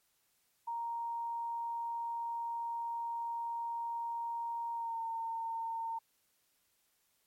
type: tone with pitch glide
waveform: sine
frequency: 932.3 to 911.5 Hz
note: A#5 to A#5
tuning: 0 to -39 cents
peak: -35 dBFS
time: 0.67-5.99 s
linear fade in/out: 10 ms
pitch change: -39 cents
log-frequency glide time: 4.74-5 s
effects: white hiss -75 dBFS RMS until 7.26 s + MP3 64 kbps